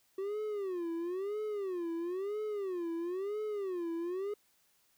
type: tone with vibrato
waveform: triangle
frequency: 377.5 Hz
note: F#4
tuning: 35 cents sharp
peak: -32 dBFS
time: 0.18-4.34 s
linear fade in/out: 5 ms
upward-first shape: sine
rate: 1 Hz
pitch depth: 220 cents each way
effects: white hiss -71 dBFS RMS until 4.97 s